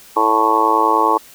harmonic tone, 110 Hz, A2, in tune, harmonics 3 / 4 / 5 / 6 / 7 / 8 / 9 / 10, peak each -22 / -21 / -25 / -28 / -26 / -16 / -20 / -16 dBFS, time 0.16-1.18 s, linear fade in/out 10 ms, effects white hiss -43 dBFS RMS until 1.34 s

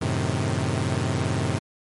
sawtooth chord, F# diminished seventh, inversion none, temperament equal, 92.5 / 110 / 130.81 / 155.56 Hz, F#2 / A2 / C3 / Eb3, 0 / 0 / 0 / 0 cents, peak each -24 / -24 / -23 / -26 dBFS, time 0.01-1.59 s, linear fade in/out 10 ms, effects MP3 48 kbps

